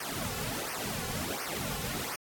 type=noise with flanger; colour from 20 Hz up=pink; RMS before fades=-36 dBFS; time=0-2.16 s; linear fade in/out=5 ms; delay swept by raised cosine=0.26 to 3.26 ms; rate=1.4 Hz; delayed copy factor=-1; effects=AAC 64 kbps